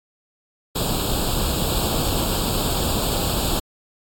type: noise with comb filter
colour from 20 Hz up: pink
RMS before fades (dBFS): -22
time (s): 0.75-3.6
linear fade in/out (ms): 10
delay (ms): 0.25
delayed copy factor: +0.9
effects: AAC 64 kbps